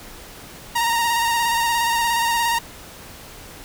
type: tone with vibrato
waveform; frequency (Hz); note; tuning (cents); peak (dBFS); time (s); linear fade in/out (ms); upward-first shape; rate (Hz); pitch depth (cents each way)
sawtooth; 932.3; A#5; 0; -14; 0.75-2.59; 10; square; 17; 24
effects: pink hiss -40 dBFS RMS until 3.64 s